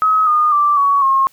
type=tone with pitch steps; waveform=sine; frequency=1275 / 1222.4 / 1171.9 / 1123.5 / 1077.1 Hz; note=D#6 / D#6 / D6 / C#6 / C6; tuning=+42 / -31 / -4 / +23 / +50 cents; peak=-10 dBFS; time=0.02-1.27 s; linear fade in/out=0 ms; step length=250 ms; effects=white hiss -53 dBFS RMS until 1.32 s